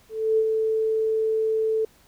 sine tone with ADSR envelope, 440.4 Hz, A4, 2 cents sharp, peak -16 dBFS, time 0.09-1.85 s, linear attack 290 ms, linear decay 57 ms, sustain -4 dB, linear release 4 ms, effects pink hiss -57 dBFS RMS until 2.07 s

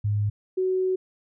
sine tone pair in turn, 103.83 / 373.2 Hz, G#2 / F#4, 0 / +15 cents, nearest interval octave + minor seventh, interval 2215 cents, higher second, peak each -21 dBFS, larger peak neither, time 0.04-0.3 / 0.57-0.96 s, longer second, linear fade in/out 10 ms, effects none

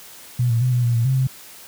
sine tone with pitch steps, 122.7 / 115.7 / 126.6 / 122.8 / 119.2 / 116.2 / 132.3 / 131 Hz, B2 / A#2 / B2 / B2 / A#2 / A#2 / C3 / C3, -11 / -13 / +43 / -9 / +39 / -5 / +20 / +2 cents, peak -15 dBFS, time 0.39-1.27 s, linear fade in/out 5 ms, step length 110 ms, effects white hiss -42 dBFS RMS until 1.67 s + high-pass 60 Hz 12 dB/octave

